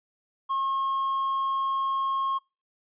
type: tone with tanh clipping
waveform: triangle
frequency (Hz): 1080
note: C#6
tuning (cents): -45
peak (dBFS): -25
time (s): 0.49-2.39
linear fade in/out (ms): 20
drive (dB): 7
effects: noise-tail reverb RT60 0.3 s tail -26 dB re dry + resampled to 8000 Hz

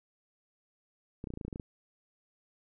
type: clicks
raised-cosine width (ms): 3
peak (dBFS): -26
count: 11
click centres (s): 1.241 / 1.272 / 1.304 / 1.338 / 1.374 / 1.412 / 1.45 / 1.481 / 1.528 / 1.559 / 1.598
effects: none

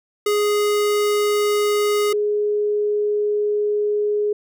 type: tone pair in turn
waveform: square / sine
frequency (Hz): 415.3 / 417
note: G#4 / G#4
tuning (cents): 0 / +7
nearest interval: unison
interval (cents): 7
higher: second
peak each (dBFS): -17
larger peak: neither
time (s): 0.26-2.13 / 2.13-4.33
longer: second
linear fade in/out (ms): 5
effects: none

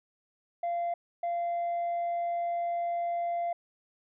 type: tone pair in turn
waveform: sine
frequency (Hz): 690 / 690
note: F5 / F5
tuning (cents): -21 / -21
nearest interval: unison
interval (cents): 0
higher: neither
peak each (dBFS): -26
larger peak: neither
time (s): 0.63-0.94 / 1.23-3.53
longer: second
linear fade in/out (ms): 5
effects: tanh soft clip ceiling -27 dBFS

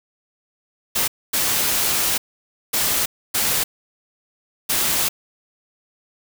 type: noise bursts at uneven times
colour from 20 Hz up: white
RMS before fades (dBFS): -20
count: 5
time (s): 0.95-1.08 / 1.33-2.18 / 2.73-3.06 / 3.34-3.64 / 4.69-5.09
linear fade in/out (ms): 10
effects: none

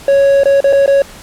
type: tone with dropouts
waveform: triangle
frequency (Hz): 554.4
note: C#5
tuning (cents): 0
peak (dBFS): -4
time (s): 0.08-1.02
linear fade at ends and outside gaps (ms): 2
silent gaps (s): 0.435-0.456 / 0.605-0.642 / 0.727-0.731 / 0.861-0.877
effects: pink hiss -35 dBFS RMS until 1.22 s + low-pass 12000 Hz 12 dB/octave

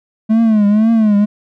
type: tone with vibrato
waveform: triangle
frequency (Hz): 215.8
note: A3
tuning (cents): -33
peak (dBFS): -6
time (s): 0.29-1.26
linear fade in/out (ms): 20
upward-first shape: triangle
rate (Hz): 2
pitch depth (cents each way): 120
effects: none

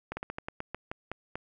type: slowing click train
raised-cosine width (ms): 0.5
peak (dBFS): -20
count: 11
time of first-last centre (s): 0.12-1.355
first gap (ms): 50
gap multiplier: 1.19
effects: none

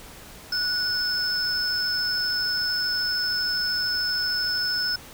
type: tone pair together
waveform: triangle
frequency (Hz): 1471 / 5242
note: F#6 / E8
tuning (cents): -11 / -11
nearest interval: octave + minor seventh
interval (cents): 2200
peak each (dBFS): -26 / -22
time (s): 0.52-4.96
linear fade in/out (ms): 5
effects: tanh soft clip ceiling -16 dBFS + pink hiss -44 dBFS RMS until 5.13 s

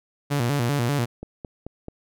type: tone with vibrato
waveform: sawtooth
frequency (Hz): 130.81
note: C3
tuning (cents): 0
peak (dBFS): -17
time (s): 0.3-1.06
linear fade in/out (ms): 20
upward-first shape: square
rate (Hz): 5.1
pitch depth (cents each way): 160
type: click train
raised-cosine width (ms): 2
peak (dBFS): -21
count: 4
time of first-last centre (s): 1.23-1.884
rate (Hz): 4.59
effects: none

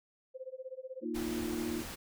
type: tone with tremolo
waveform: sine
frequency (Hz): 519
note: C5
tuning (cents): -14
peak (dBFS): -38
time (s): 0.34-1.05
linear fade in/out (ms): 20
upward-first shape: sine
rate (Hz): 16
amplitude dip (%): 95
type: chord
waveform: sine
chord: Bb suspended fourth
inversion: none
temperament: equal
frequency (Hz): 233.1 / 311.1 / 349.2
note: Bb3 / Eb4 / F4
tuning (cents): 0 / 0 / 0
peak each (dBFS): -38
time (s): 1.01-1.84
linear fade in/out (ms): 50
type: noise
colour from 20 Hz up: pink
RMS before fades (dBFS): -43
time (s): 1.14-1.96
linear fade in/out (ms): 20
effects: none

